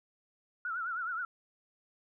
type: tone with vibrato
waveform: sine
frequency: 1396.9 Hz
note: F6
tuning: in tune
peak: -33 dBFS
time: 0.65-1.25 s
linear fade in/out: 2 ms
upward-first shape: triangle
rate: 9.5 Hz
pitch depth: 140 cents each way
effects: none